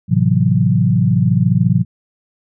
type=chord; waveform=sine; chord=F# half-diminished seventh; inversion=first; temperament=equal; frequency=110 / 130.81 / 164.81 / 185 Hz; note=A2 / C3 / E3 / F#3; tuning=0 / 0 / 0 / 0 cents; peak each=-16 dBFS; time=0.08-1.85 s; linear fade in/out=50 ms; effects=none